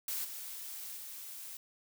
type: noise with level steps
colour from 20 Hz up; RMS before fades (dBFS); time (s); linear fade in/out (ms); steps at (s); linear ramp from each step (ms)
blue; -37 / -44 / -46; 0.08-1.57; 2; 0.24 / 0.96; 10
effects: none